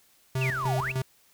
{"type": "tone with tremolo", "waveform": "square", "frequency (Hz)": 130.81, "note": "C3", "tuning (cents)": 0, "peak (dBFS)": -26, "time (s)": [0.35, 1.02], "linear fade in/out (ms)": 5, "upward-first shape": "square", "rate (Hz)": 3.3, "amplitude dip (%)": 70}
{"type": "exponential two-way sweep", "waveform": "sine", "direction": "down then up", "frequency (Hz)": [2823, 610, 2823], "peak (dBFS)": -28, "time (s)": [0.41, 0.92], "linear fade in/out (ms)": 5, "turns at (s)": 0.76}
{"type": "noise", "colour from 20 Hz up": "pink", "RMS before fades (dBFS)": -46, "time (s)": [0.43, 0.92], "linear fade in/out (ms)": 5}
{"effects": ["white hiss -62 dBFS RMS until 1.33 s"]}